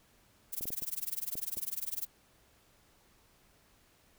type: noise with tremolo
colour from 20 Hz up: violet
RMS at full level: -34 dBFS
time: 0.52-2.07 s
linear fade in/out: 20 ms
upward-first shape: sine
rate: 20 Hz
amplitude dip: 100%
type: clicks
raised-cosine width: 2 ms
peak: -34 dBFS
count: 6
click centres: 0.61 / 0.655 / 0.704 / 0.822 / 1.354 / 1.571 s
effects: pink hiss -66 dBFS RMS until 4.18 s